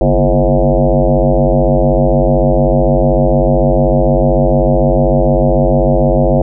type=tone with frequency modulation; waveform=sine; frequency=243.1 Hz; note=B3; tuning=27 cents flat; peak=-7 dBFS; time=0.01-6.42 s; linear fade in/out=2 ms; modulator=95.9 Hz; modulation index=4.6; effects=none